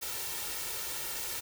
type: noise with comb filter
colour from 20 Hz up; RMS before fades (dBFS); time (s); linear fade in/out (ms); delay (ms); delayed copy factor
white; -37; 0.01-1.41; 20; 2.2; +0.6
effects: none